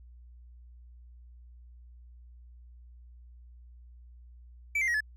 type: tone with pitch steps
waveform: triangle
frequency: 2310 / 2094 / 1898.1 / 1720.6 Hz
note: D7 / C7 / A#6 / A6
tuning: -29 / +1 / +31 / -39 cents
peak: -24 dBFS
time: 4.75-5.006 s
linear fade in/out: 5 ms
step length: 64 ms
effects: added 60 Hz sine -49 dBFS peak until 5.16 s